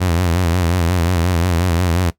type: tone with vibrato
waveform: sawtooth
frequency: 87.31 Hz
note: F2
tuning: in tune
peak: -10 dBFS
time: 0-2.11 s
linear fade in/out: 20 ms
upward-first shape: sine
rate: 5.6 Hz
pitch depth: 99 cents each way
effects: noise-tail reverb RT60 0.1 s tail -17 dB re dry